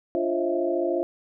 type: tone cluster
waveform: sine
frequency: 294 / 348.1 / 537 / 636 / 670 Hz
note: D4 / F4 / C5 / D#5 / E5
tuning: +2 / -6 / +45 / +38 / +28 cents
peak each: -33 / -25 / -29 / -31 / -30 dBFS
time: 0.15-1.03 s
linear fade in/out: 0 ms
effects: none